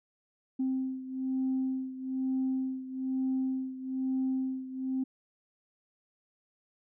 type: beating tone pair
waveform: sine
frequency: 261.6 / 262.7 Hz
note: C4 / C4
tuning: 0 / +7 cents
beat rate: 1.1 Hz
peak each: -30 / -34 dBFS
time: 0.59-5.04 s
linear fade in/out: 10 ms
effects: tanh soft clip ceiling -23 dBFS